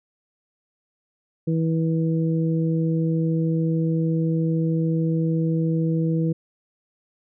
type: harmonic tone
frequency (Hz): 162.4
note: E3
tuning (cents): -26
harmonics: 1 / 2 / 3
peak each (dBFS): -20 / -26 / -30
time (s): 1.47-6.33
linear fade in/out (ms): 10
effects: none